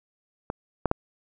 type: clicks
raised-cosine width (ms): 1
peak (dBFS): -15 / -8 / -7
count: 3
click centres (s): 0.501 / 0.857 / 0.914
effects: none